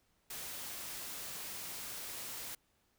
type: noise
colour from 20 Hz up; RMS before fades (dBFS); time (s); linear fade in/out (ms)
white; -44; 0.3-2.55; 5
effects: pink hiss -75 dBFS RMS until 2.98 s